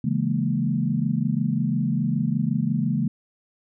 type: chord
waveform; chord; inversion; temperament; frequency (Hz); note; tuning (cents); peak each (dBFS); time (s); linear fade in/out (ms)
sine; A# half-diminished seventh; first; equal; 138.59 / 164.81 / 207.7 / 233.1; C#3 / E3 / G#3 / A#3; 0 / 0 / 0 / 0; -26; 0.04-3.08; 5
effects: none